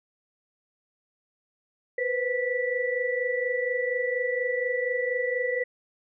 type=tone cluster; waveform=sine; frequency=487.8 / 512 / 1962 Hz; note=B4 / C5 / B6; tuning=-21 / -38 / -12 cents; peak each=-29 dBFS; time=1.98-5.64 s; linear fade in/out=5 ms; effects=none